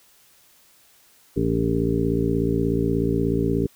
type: harmonic tone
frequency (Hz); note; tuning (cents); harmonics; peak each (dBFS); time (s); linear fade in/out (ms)
56.6; A1; +50; 1 / 2 / 3 / 4 / 5 / 7 / 8; -29 / -27 / -26 / -29 / -25 / -25 / -30; 1.36-3.67; 10
effects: white hiss -56 dBFS RMS until 3.75 s